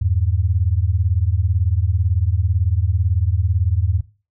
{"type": "beating tone pair", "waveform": "sine", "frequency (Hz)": [82.4, 100.4], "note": ["E2", "G2"], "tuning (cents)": [0, 42], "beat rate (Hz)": 18, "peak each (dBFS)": -18, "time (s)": [0.01, 4.01], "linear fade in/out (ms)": 10, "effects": ["noise-tail reverb RT60 0.3 s tail -17 dB re dry"]}